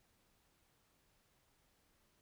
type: silence
effects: pink hiss -75 dBFS RMS until 2.21 s

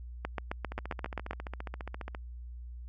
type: two click trains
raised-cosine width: 0.5 ms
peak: -24 / -18 dBFS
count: 22 / 9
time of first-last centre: 0.72-2.149 / 0.25-1.31 s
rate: 14.7 / 7.55 Hz
effects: added 60 Hz sine -41 dBFS peak until 2.88 s

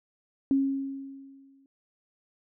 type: tone with exponential decay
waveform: sine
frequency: 272.5 Hz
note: C#4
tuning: 29 cents flat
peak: -19 dBFS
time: 0.51-1.66 s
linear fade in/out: 1 ms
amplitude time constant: 250 ms
effects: none

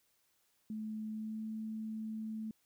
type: tone with pitch glide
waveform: sine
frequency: 216.6 to 219 Hz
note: A3 to A3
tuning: -27 to -8 cents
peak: -38 dBFS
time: 0.7-2.51 s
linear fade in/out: 2 ms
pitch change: +19 cents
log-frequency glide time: 1.09-1.45 s
effects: white hiss -75 dBFS RMS until 2.65 s

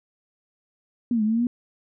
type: linear two-way sweep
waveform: sine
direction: down then up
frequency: 246.9 to 209.7 to 246.9 Hz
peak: -19 dBFS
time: 1.11-1.47 s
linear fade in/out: 2 ms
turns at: 1.23 s
effects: none

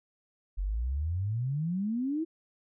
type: exponential sweep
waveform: sine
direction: up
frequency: 44.07 to 334.4 Hz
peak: -28 dBFS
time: 0.57-2.25 s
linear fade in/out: 20 ms
effects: none

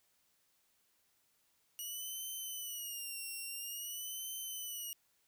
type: tone with vibrato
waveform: 5% pulse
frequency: 2900 Hz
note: F#7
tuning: 35 cents flat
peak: -33 dBFS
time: 1.79-4.93 s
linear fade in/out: 0 ms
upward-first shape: sine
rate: 0.49 Hz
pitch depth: 100 cents each way
effects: white hiss -75 dBFS RMS until 5.27 s

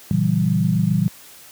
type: chord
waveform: sine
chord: A# diminished seventh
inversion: none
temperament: equal with one note detuned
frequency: 116.54 / 138.59 / 164.81 / 192.08 Hz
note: A#2 / C#3 / E3 / G3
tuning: 0 / 0 / 0 / -35 cents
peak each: -22 / -25 / -19 / -20 dBFS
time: 0.11-1.08 s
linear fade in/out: 0 ms
effects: white hiss -44 dBFS RMS until 1.51 s + high-pass 60 Hz 12 dB/octave

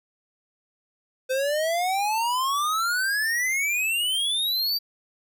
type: exponential sweep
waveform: square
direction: up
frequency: 510 to 4699 Hz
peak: -23 dBFS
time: 1.29-4.79 s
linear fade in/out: 20 ms
effects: none

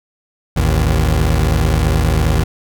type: tone pair together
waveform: 25% pulse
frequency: 55.11 / 78 Hz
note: A1 / D#2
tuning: +3 / +5 cents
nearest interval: tritone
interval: 602 cents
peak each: -11 dBFS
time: 0.56-2.44 s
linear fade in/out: 10 ms
effects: none

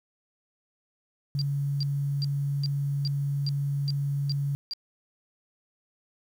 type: tone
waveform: sine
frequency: 141.2 Hz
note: C#3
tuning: 32 cents sharp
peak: -25 dBFS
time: 1.35-4.55 s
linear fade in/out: 0 ms
type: tone bursts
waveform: sine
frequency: 4739 Hz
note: D8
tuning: 15 cents sharp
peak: -30 dBFS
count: 9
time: 1.39-4.735 s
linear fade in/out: 0 ms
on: 25 ms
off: 390 ms
effects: 9-bit

